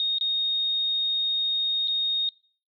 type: tone with dropouts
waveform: sine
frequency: 3714 Hz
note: A#7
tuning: 7 cents flat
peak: -22 dBFS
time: 0-2.29 s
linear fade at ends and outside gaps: 1 ms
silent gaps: 0.184-0.21 / 1.875-1.881 s
effects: noise-tail reverb RT60 0.5 s tail -26 dB re dry